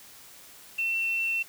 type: tone with quantisation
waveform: sine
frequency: 2698 Hz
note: E7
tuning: 40 cents sharp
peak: -25 dBFS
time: 0.78-1.43 s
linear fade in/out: 10 ms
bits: 8
effects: white hiss -50 dBFS RMS until 1.48 s